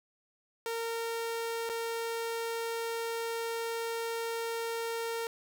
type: tone with dropouts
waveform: sawtooth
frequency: 459.7 Hz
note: A#4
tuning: 24 cents flat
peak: -29 dBFS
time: 0.66-5.27 s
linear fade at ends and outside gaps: 1 ms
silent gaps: 1.692-1.697 s
effects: 10-bit